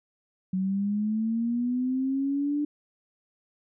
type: linear sweep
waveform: sine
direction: up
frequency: 185 to 296.2 Hz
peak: -24 dBFS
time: 0.53-2.65 s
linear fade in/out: 5 ms
effects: none